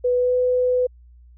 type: tone with pitch glide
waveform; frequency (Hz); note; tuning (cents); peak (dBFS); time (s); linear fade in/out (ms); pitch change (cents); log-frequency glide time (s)
sine; 494.4 to 500.4; B4 to B4; +2 to +23; -16; 0.04-0.87; 10; +21; 0.17-0.35
effects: added 60 Hz sine -45 dBFS peak until 1.37 s